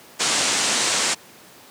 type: low-pass noise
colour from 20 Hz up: white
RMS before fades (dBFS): -21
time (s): 0.19-1.15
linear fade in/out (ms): 20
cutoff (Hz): 8600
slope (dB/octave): 48
effects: pink hiss -46 dBFS RMS until 1.7 s + high-pass 200 Hz 12 dB/octave